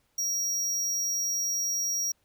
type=tone; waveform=square; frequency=5670 Hz; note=F8; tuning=25 cents sharp; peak=-27 dBFS; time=0.18-2.12 s; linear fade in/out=5 ms; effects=pink hiss -71 dBFS RMS until 2.24 s